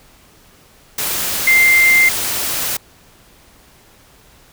sine tone in noise, 2093 Hz, C7, in tune, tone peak -8 dBFS, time 1.47-2.09 s, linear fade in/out 5 ms, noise white, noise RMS -20 dBFS, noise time 0.98-2.77 s, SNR +9 dB, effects pink hiss -48 dBFS RMS until 4.52 s

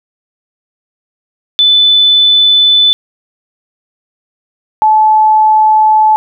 sine tone pair in turn, 3502 / 864.7 Hz, A7 / A5, -9 / -30 cents, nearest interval 2 octaves, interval 2421 cents, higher first, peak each -4 dBFS, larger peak neither, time 1.59-2.93 / 4.82-6.16 s, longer neither, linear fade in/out 0 ms, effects none

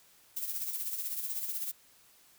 violet noise with tremolo, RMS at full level -34 dBFS, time 0.36-1.72 s, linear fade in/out 10 ms, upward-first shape sine, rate 16 Hz, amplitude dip 55%, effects white hiss -62 dBFS RMS until 2.38 s

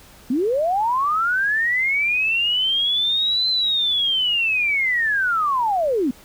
sine linear two-way sweep, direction up then down, 230 to 4095 to 230 Hz, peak -17 dBFS, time 0.3-6.11 s, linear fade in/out 5 ms, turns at 3.49 s, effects pink hiss -47 dBFS RMS until 6.24 s

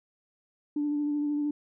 sine tone with vibrato, 293.7 Hz, D4, in tune, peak -25 dBFS, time 0.76-1.51 s, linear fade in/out 5 ms, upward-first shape sine, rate 13 Hz, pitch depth 19 cents each way, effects tanh soft clip ceiling -21 dBFS

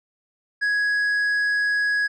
triangle tone with tanh clipping, 1667 Hz, G#6, 6 cents sharp, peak -20 dBFS, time 0.61-2.08 s, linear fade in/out 20 ms, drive 9 dB, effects none

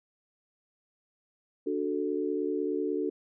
sine chord, D major, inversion none, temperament equal, 293.7 / 370 / 440 Hz, D4 / F#4 / A4, 0 / 0 / 0 cents, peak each -32 dBFS, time 1.66-3.1 s, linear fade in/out 10 ms, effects none

